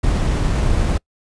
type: noise with sample-and-hold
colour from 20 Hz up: brown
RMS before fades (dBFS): -17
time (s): 0.03-0.98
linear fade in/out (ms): 10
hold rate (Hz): 8820
effects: noise-tail reverb RT60 0.1 s tail -25 dB re dry + resampled to 22050 Hz